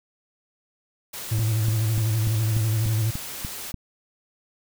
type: noise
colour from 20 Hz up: white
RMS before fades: -35 dBFS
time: 1.13-3.72 s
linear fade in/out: 10 ms
type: tone with vibrato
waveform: triangle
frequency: 110 Hz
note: A2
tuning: in tune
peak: -18 dBFS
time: 1.31-3.11 s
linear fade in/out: 10 ms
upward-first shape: square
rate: 12 Hz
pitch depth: 49 cents each way
type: click train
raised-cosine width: 5 ms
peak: -18 dBFS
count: 9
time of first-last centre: 1.39-3.743 s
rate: 3.4 Hz
effects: none